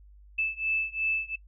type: beating tone pair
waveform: sine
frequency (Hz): 2627 / 2629.8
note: E7 / E7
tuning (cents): -7 / -5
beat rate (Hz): 2.8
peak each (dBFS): -29 / -30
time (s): 0.38-1.36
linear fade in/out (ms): 10
effects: noise-tail reverb RT60 0.1 s tail -21 dB re dry + added 50 Hz sine -50 dBFS peak until 1.47 s